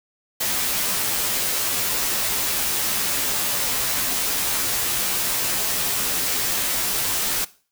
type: noise with comb filter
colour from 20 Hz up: white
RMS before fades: -23 dBFS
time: 0.4-7.45 s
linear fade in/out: 10 ms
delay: 13 ms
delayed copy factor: -0.7
effects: noise-tail reverb RT60 0.4 s tail -19 dB re dry